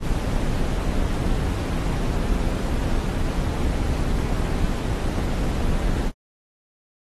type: noise with amplitude modulation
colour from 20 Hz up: brown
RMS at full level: -20 dBFS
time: 0-6.12 s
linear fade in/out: 50 ms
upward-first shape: sine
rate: 219 Hz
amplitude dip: 55%
effects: AAC 32 kbps